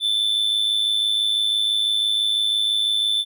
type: tone with amplitude modulation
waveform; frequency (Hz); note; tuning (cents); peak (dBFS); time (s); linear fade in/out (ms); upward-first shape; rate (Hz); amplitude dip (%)
triangle; 3520; A7; 0; -14; 0-3.25; 50; sine; 106; 55
effects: none